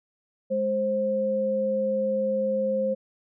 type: tone pair together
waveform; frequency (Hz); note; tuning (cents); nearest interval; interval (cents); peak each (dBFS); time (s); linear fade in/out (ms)
sine; 208.5 / 528; G#3 / C5; +7 / +16; octave + major third; 1609; -30 / -23; 0.5-2.95; 20
effects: none